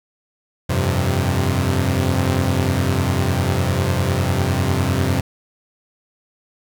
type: chord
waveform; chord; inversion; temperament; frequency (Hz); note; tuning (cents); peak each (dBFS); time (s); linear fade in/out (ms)
sawtooth; F suspended second; none; equal with one note detuned; 87.31 / 97.27 / 130.81; F2 / G2 / C3; 0 / -13 / 0; -17; 0.69-5.21; 10
effects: 8-bit